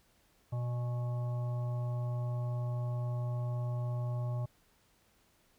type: harmonic tone with a mistuned harmonic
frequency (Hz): 121.9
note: B2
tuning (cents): -22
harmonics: 1 / 3 / 5 / 7 / 9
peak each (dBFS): -32 / -54 / -46 / -52 / -53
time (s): 0.52-4.46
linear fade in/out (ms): 10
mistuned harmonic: 7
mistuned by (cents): -19
effects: pink hiss -69 dBFS RMS until 5.58 s